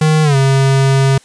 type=tone with pitch glide; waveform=square; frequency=155.56 to 135.42 Hz; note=D#3 to C#3; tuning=0 to -40 cents; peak=-9 dBFS; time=0.01-1.18 s; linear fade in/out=5 ms; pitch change=-240 cents; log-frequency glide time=0.23-0.36 s; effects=white hiss -46 dBFS RMS until 1.24 s + resampled to 22050 Hz